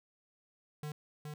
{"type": "tone with echo", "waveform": "square", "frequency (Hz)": 150, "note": "D3", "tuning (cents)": 37, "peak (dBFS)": -39, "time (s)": [0.83, 0.92], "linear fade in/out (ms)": 2, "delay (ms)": 420, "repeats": 1, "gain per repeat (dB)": -3, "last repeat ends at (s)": 1.34, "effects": []}